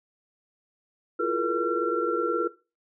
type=tone cluster; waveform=sine; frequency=338.8 / 357.7 / 427.8 / 475.5 / 1360 Hz; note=E4 / F4 / A4 / A#4 / F6; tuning=+48 / +41 / -49 / +34 / -46 cents; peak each=-30 / -32 / -31 / -29 / -28 dBFS; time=1.19-2.48 s; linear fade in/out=10 ms; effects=noise-tail reverb RT60 0.3 s tail -18 dB re dry